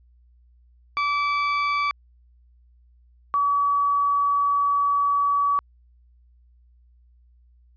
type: tone pair in turn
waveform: 30% pulse / sine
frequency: 1155 / 1139.8 Hz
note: D6 / C#6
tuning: -29 / +48 cents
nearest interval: unison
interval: 23 cents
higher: first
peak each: -18 / -18 dBFS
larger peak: neither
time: 0.97-1.91 / 3.34-5.59 s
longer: second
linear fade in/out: 0 ms
effects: added 60 Hz sine -53 dBFS peak until 7.76 s + resampled to 11025 Hz